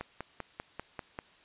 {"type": "click train", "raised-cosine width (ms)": 0.5, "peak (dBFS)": -22, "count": 7, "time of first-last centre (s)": [0.01, 1.189], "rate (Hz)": 5.09, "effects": ["white hiss -60 dBFS RMS until 1.44 s", "resampled to 8000 Hz"]}